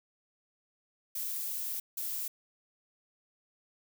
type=noise bursts at uneven times; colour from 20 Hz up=violet; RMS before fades=-36 dBFS; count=2; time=1.15-1.8 / 1.97-2.28 s; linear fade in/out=5 ms; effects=none